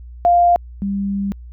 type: tone pair in turn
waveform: sine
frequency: 698.5 / 198.46 Hz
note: F5 / G3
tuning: 0 / +22 cents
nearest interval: octave + minor seventh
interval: 2178 cents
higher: first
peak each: -9 / -18 dBFS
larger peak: first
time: 0.25-0.56 / 0.82-1.32 s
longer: second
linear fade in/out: 0 ms
effects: added 60 Hz sine -33 dBFS peak until 1.52 s